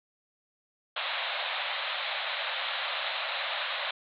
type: band-pass noise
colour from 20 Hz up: white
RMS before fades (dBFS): -33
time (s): 0.96-3.91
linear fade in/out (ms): 5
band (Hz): 530 to 4000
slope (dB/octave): 96
effects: none